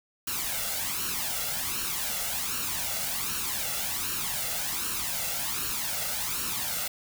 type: noise with flanger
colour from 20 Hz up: white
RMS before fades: -31 dBFS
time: 0.27-6.88 s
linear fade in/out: 5 ms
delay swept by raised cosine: 0.71 to 1.48 ms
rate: 1.3 Hz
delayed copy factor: +0.65
effects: none

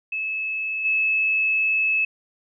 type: tone with level steps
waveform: sine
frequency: 2599 Hz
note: E7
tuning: 25 cents flat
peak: -24 / -18 dBFS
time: 0.12-2.05 s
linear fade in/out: 5 ms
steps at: 0.84 s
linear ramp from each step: 20 ms
effects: none

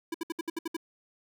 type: tone bursts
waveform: square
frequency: 329.8 Hz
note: E4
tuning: 1 cent sharp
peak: -31 dBFS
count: 8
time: 0.12-0.767 s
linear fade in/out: 5 ms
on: 24 ms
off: 65 ms
effects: none

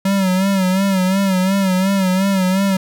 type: tone with vibrato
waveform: square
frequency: 190.5 Hz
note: G3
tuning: 49 cents flat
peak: -14 dBFS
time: 0.05-2.77 s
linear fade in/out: 5 ms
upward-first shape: sine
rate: 2.8 Hz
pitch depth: 67 cents each way
effects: none

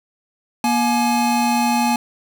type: tone pair together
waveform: square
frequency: 238.2 / 846 Hz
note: A#3 / G#5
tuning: +38 / +32 cents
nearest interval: octave + minor seventh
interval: 2194 cents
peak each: -19 / -19 dBFS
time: 0.64-1.96 s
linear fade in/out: 2 ms
effects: none

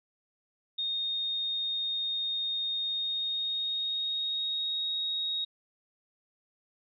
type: tone with pitch glide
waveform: sine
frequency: 3695 to 3766 Hz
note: A#7 to A#7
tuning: -16 to +17 cents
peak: -29 dBFS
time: 0.78-5.45 s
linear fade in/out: 10 ms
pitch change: +33 cents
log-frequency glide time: 2.76-4.92 s
effects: none

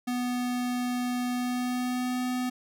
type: tone with pitch glide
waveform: square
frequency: 246.9 to 250.9 Hz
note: B3 to B3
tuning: 0 to +28 cents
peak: -28 dBFS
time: 0.07-2.5 s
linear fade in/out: 10 ms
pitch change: +28 cents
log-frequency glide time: 1.33-2.23 s
effects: none

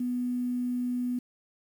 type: tone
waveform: sine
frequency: 246.8 Hz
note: B3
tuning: 1 cent flat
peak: -27 dBFS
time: 0-1.19 s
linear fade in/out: 5 ms
effects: 9-bit

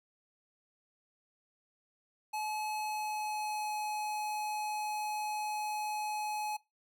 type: tone with pitch glide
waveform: square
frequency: 855 to 847.1 Hz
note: A5 to G#5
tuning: -50 to +34 cents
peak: -35 dBFS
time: 2.33-6.57 s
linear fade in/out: 10 ms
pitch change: -16 cents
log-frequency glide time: 2.7-3.76 s
effects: noise-tail reverb RT60 0.2 s tail -19 dB re dry

